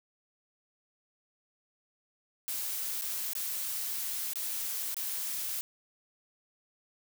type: noise with dropouts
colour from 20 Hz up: blue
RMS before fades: -35 dBFS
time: 2.48-5.61 s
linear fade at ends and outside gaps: 0 ms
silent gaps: 3.012-3.02 / 3.333-3.352 / 4.334-4.357 / 4.944-4.967 s
effects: none